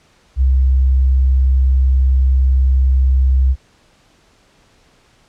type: tone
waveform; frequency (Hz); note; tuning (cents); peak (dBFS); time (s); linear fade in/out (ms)
sine; 65.41; C2; 0; -9; 0.36-3.56; 50
effects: pink hiss -53 dBFS RMS until 5.28 s + low-pass 7000 Hz 12 dB/octave